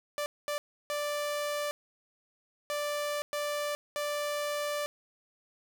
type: tone bursts at uneven times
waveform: sawtooth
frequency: 587.3 Hz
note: D5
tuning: in tune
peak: -27 dBFS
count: 6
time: 0.18-0.26 / 0.48-0.58 / 0.9-1.71 / 2.7-3.22 / 3.33-3.75 / 3.96-4.86 s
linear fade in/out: 0 ms
effects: none

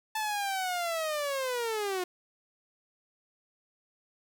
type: linear sweep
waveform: sawtooth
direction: down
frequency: 880 to 354.8 Hz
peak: -26 dBFS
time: 0.15-2.04 s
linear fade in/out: 5 ms
effects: none

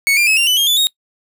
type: tone with pitch steps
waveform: 40% pulse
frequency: 2217 / 2390 / 2576 / 2777 / 2994 / 3227 / 3479 / 3750 Hz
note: C#7 / D7 / E7 / F7 / F#7 / G7 / A7 / A#7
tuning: 0 / +30 / -41 / -10 / +20 / +50 / -20 / +10 cents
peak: -10 dBFS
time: 0.07-0.87 s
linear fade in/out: 0 ms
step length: 100 ms
effects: noise-tail reverb RT60 0.1 s tail -23 dB re dry

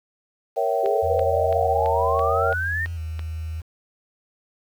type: chord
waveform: sine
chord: A# diminished seventh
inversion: none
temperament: equal with one note detuned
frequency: 466.2 / 554.4 / 659.3 / 770.5 Hz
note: A#4 / C#5 / E5 / G5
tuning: 0 / 0 / 0 / -30 cents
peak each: -25 dBFS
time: 0.56-2.54 s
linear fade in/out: 20 ms
type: exponential sweep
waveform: sine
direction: up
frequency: 391.2 to 1864.7 Hz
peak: -23 dBFS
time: 0.83-2.86 s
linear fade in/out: 10 ms
type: click train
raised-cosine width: 0.3 ms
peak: -20 dBFS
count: 8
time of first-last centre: 0.86-3.193 s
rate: 3 Hz
type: tone with vibrato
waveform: sine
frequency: 82.41 Hz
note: E2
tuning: in tune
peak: -27 dBFS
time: 1.02-3.62 s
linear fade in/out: 20 ms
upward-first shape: square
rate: 0.77 Hz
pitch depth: 51 cents each way
effects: 8-bit

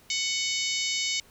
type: harmonic tone with a mistuned harmonic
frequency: 740 Hz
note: F#5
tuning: in tune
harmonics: 3 / 4 / 5 / 6 / 7 / 8 / 9 / 10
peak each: -32 / -33 / -34 / -35 / -35 / -36 / -37 / -37 dBFS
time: 0.1-1.2 s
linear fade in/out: 2 ms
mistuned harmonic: 4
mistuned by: +19 cents
effects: pink hiss -57 dBFS RMS until 1.3 s

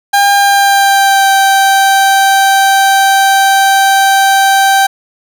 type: tone with pitch glide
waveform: 30% pulse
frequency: 803 to 780.6 Hz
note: G5 to G5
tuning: +41 to -8 cents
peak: -3 dBFS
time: 0.13-4.87 s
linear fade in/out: 10 ms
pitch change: -49 cents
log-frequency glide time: 0.34-1.3 s
effects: none

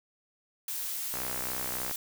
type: noise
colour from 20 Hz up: blue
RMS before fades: -35 dBFS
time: 0.68-1.96 s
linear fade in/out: 2 ms
type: click train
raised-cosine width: 0.5 ms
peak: -22 dBFS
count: 50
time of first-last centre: 1.14-1.912 s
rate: 63.5 Hz
effects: none

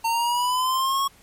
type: linear sweep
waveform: square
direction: up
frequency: 907 to 1107 Hz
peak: -21 dBFS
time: 0.04-1.08 s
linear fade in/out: 10 ms
effects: pink hiss -54 dBFS RMS until 1.22 s + MP3 64 kbps

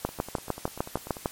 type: two click trains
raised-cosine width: 1 ms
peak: -24 / -11 dBFS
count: 12 / 9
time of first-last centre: 0.09-1.168 / 0.05-1.258 s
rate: 10.2 / 6.62 Hz
effects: white hiss -46 dBFS RMS until 1.31 s + MP3 64 kbps

